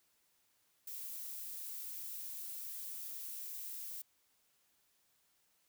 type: noise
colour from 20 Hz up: violet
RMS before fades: -45 dBFS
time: 0.87-4.02 s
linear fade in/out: 5 ms
effects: white hiss -75 dBFS RMS until 5.68 s